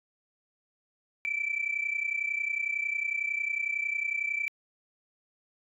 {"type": "tone pair together", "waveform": "sine", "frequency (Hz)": [2314, 2345], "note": ["D7", "D7"], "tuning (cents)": [-26, -3], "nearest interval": "unison", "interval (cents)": 23, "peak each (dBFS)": [-30, -31], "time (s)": [1.25, 4.48], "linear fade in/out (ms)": 0, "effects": ["tanh soft clip ceiling -21 dBFS"]}